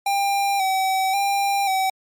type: tone with vibrato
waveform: square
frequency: 780 Hz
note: G5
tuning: 9 cents flat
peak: -19 dBFS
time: 0.06-1.9 s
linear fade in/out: 5 ms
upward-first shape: square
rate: 0.93 Hz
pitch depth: 37 cents each way
effects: MP3 96 kbps